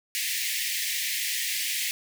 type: high-pass noise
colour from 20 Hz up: pink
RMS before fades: -29 dBFS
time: 0.15-1.91 s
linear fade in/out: 0 ms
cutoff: 1800 Hz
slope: 96 dB/octave
effects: none